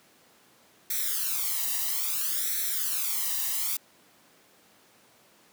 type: noise with flanger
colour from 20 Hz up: blue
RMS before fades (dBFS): -29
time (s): 0.9-3.77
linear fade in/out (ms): 5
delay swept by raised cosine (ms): 0.51 to 1.04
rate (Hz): 0.6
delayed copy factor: +0.95
effects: pink hiss -59 dBFS RMS until 5.52 s + high-pass 200 Hz 12 dB/octave